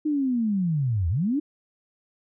sine linear two-way sweep, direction down then up, 310 to 77.78 to 310 Hz, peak -21 dBFS, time 0.05-1.4 s, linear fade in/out 10 ms, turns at 1.09 s, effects none

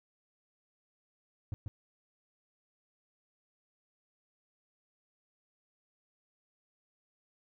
triangle tone with echo, 103.83 Hz, G#2, in tune, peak -31 dBFS, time 1.52-1.54 s, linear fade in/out 0 ms, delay 140 ms, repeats 1, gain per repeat -2 dB, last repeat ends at 1.68 s, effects none

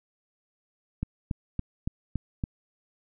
click train, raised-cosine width 5 ms, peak -16 dBFS, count 6, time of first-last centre 1.03-2.438 s, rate 3.55 Hz, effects none

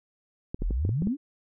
clicks, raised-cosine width 3 ms, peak -19 dBFS, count 7, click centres 0.545 / 0.621 / 0.708 / 0.851 / 0.892 / 1.022 / 1.072 s
sine exponential sweep, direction up, 30.97 to 310 Hz, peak -24 dBFS, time 0.59-1.17 s, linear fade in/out 50 ms
effects none

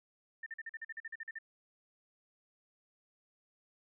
sine tone bursts, 1800 Hz, A6, 39 cents sharp, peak -40 dBFS, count 13, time 0.43-1.387 s, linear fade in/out 5 ms, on 33 ms, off 44 ms, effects none

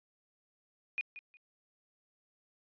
sine tone with echo, 2460 Hz, D#7, 20 cents flat, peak -31 dBFS, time 0.98-1.01 s, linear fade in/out 0 ms, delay 180 ms, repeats 2, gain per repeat -13 dB, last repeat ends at 1.37 s, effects resampled to 11025 Hz

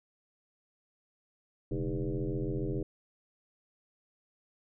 sine tone with frequency modulation, 137.8 Hz, C#3, 10 cents flat, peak -30 dBFS, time 1.71-2.83 s, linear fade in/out 5 ms, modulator 87 Hz, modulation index 3.7, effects none

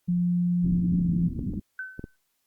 sine tone with pitch glide, 175.9 to 171.58 Hz, F3 to F3, +13 to -30 cents, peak -21 dBFS, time 0.08-1.29 s, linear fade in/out 10 ms, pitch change -43 cents, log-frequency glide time 1.01-1.09 s
white low-pass noise, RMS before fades -31 dBFS, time 0.63-1.6 s, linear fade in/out 10 ms, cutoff 280 Hz, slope 48 dB/octave
clicks, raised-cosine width 3 ms, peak -22 dBFS, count 4, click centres 1.392 / 1.537 / 1.994 / 2.041 s
sine tone with exponential decay, 1523 Hz, F#6, 50 cents sharp, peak -29 dBFS, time 1.79-2.16 s, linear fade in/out 2 ms, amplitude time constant 80 ms
effects white hiss -74 dBFS RMS until 2.46 s + Opus 48 kbps

